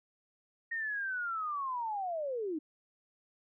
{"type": "linear sweep", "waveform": "sine", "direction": "down", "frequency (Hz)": [1864.7, 292], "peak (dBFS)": -33, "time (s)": [0.71, 2.59], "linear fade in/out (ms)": 10, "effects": []}